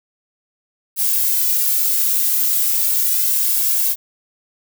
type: noise with flanger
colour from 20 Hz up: violet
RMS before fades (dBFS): -17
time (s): 0.96-3.96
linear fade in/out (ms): 50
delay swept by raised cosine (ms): 1.8 to 2.47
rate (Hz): 0.37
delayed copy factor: +1
effects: none